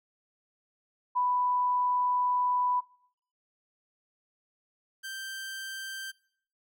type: tone pair in turn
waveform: sine / sawtooth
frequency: 991 / 1567.3 Hz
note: B5 / G6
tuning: +6 / -1 cents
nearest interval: minor sixth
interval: 793 cents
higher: second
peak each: -24 / -33 dBFS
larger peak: first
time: 1.15-2.81 / 5.03-6.12 s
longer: first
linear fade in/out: 20 ms
effects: noise-tail reverb RT60 0.6 s tail -22 dB re dry